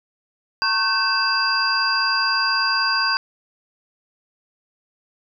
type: tone cluster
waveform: sine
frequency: 910 / 1097 / 1533 / 2636 / 4785 Hz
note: A#5 / C#6 / G6 / E7 / D8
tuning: -42 / -18 / -39 / -1 / +32 cents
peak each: -29 / -24 / -22 / -29 / -21 dBFS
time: 0.62-3.17 s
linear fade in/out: 0 ms
effects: none